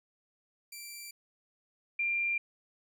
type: tone pair in turn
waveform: 10% pulse / sine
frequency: 2349 / 2383 Hz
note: D7 / D7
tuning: 0 / +25 cents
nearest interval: unison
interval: 25 cents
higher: second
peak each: -34 / -28 dBFS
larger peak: second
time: 0.72-1.11 / 1.99-2.38 s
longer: neither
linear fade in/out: 5 ms
effects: none